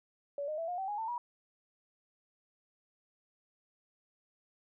sine tone with pitch steps, 569 / 613.4 / 661.2 / 712.8 / 768.3 / 828.3 / 892.9 / 962.5 Hz, C#5 / D#5 / E5 / F5 / G5 / G#5 / A5 / B5, +45 / -25 / +5 / +35 / -35 / -5 / +25 / -45 cents, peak -34 dBFS, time 0.38-1.18 s, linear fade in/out 2 ms, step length 100 ms, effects none

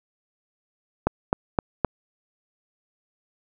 click train, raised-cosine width 1 ms, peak -5 dBFS, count 4, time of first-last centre 1.07-1.847 s, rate 3.86 Hz, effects none

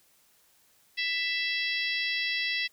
harmonic tone with a mistuned harmonic, 662 Hz, E5, 7 cents sharp, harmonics 3 / 4 / 5 / 6 / 7 / 8, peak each -31 / -33 / -35 / -37 / -38 / -39 dBFS, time 0.97-2.68 s, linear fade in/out 20 ms, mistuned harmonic 7, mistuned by +16 cents, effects white hiss -64 dBFS RMS until 2.72 s

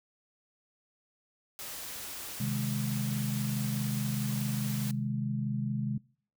white noise, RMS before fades -41 dBFS, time 1.59-4.91 s, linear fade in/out 0 ms
sine chord, Ab major, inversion first, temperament equal, 130.81 / 155.56 / 207.7 Hz, C3 / Eb3 / Ab3, 0 / 0 / 0 cents, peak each -32 / -38 / -33 dBFS, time 2.4-5.98 s, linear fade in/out 5 ms
effects noise-tail reverb RT60 0.5 s tail -24 dB re dry

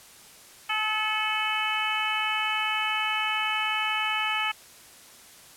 harmonic tone with a mistuned harmonic, 431 Hz, A4, 36 cents flat, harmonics 2 / 3 / 4 / 5 / 6 / 7, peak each -32 / -31 / -34 / -32 / -31 / -31 dBFS, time 0.69-4.52 s, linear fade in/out 10 ms, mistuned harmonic 5, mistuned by +34 cents, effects white hiss -50 dBFS RMS until 5.56 s + low-pass 12000 Hz 12 dB/octave

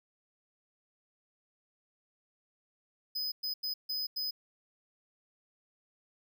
square tone bursts at uneven times, 5020 Hz, D#8, 15 cents sharp, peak -33 dBFS, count 5, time 3.15-3.32 / 3.43-3.54 / 3.63-3.74 / 3.89-4.07 / 4.16-4.31 s, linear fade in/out 10 ms, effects none

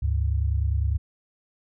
sine tone pair together, 71.8 / 101.71 Hz, D2 / G#2, -39 / -36 cents, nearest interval tritone, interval 603 cents, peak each -22 / -26 dBFS, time 0.02-0.98 s, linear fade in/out 10 ms, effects none

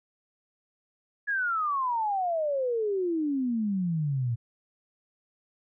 sine exponential sweep, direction down, 1700 to 113.6 Hz, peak -25 dBFS, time 1.27-4.36 s, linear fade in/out 20 ms, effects none

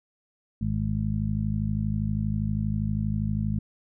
harmonic tone, 52.5 Hz, G#1, 19 cents sharp, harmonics 1 / 2 / 3 / 4, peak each -32 / -28 / -31 / -29 dBFS, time 0.61-3.59 s, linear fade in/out 5 ms, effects none

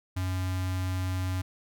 square tone with notch filter, 92.5 Hz, F#2, in tune, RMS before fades -30 dBFS, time 0.16-1.42 s, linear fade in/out 10 ms, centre 480 Hz, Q 1.4, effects none

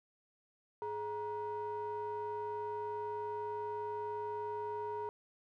triangle ring-modulated tone, 261.6 Hz, C4, in tune, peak -32 dBFS, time 0.82-5.09 s, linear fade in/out 0 ms, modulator 683 Hz, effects none

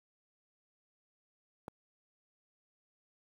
click, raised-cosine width 1 ms, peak -27 dBFS, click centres 1.681 s, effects high-pass 80 Hz 12 dB/octave + 9-bit

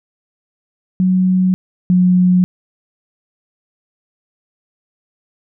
sine tone pair in turn, 185 / 181.3 Hz, F#3 / F#3, 0 / -35 cents, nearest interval unison, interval 35 cents, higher first, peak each -10 / -8 dBFS, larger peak second, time 1-1.54 / 1.9-2.44 s, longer neither, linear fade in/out 0 ms, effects none

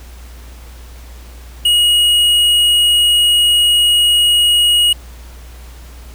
triangle tone with tanh clipping, 2890 Hz, F#7, 41 cents flat, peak -10 dBFS, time 1.65-4.93 s, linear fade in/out 5 ms, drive 14 dB, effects added 60 Hz sine -32 dBFS peak until 6.14 s + pink hiss -42 dBFS RMS until 6.14 s

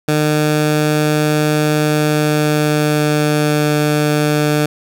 15% pulse tone with pitch glide, 151.6 to 149.77 Hz, D#3 to D3, -45 to +34 cents, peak -6 dBFS, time 0.08-4.66 s, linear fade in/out 5 ms, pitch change -21 cents, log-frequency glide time 1.76-3.61 s, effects none

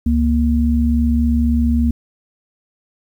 sine tone pair together, 70.6 / 235.4 Hz, C#2 / A#3, +32 / +17 cents, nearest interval octave + major sixth, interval 2085 cents, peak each -15 dBFS, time 0.06-1.91 s, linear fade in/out 5 ms, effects 8-bit

